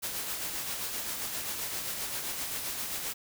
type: noise with tremolo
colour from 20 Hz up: white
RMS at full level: -34 dBFS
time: 0.02-3.14 s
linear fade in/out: 20 ms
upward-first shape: sine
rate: 7.6 Hz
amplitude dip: 35%
effects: none